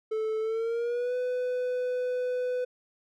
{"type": "tone with pitch glide", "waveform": "triangle", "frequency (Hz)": [437.4, 499.5], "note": ["A4", "B4"], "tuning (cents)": [-10, 20], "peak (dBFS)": -25, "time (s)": [0.11, 2.65], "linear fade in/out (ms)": 10, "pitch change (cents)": 230, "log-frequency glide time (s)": [0.4, 1.15], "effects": []}